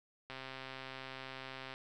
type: click train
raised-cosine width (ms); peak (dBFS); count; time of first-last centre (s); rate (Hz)
0.3; -29; 191; 0.3-1.739; 132
effects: none